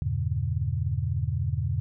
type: chord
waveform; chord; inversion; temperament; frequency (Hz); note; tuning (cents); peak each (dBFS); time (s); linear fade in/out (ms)
sine; E diminished seventh; none; just; 82.41 / 98.89 / 118.67 / 142.4; E2 / G2 / Bb2 / Db3; 0 / +16 / +31 / +47; -30 / -30 / -30 / -31; 0.02-1.8; 0
effects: none